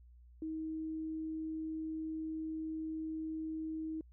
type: tone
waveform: sine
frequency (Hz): 316.8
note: D#4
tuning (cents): +31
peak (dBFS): -37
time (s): 0.42-4.01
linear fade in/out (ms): 2
effects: added 60 Hz sine -56 dBFS peak until 4.12 s